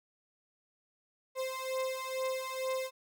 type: beating tone pair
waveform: 35% pulse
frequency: 521 / 523.2 Hz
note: C5 / C5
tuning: -7 / 0 cents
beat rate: 2.2 Hz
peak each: -35 / -35 dBFS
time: 1.35-2.91 s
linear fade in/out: 50 ms
effects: none